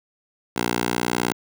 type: tone with high-pass filter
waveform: 10% pulse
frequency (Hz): 59.5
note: A#1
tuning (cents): +36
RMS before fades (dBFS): -24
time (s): 0.56-1.33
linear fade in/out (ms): 5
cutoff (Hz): 260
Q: 0.53
effects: none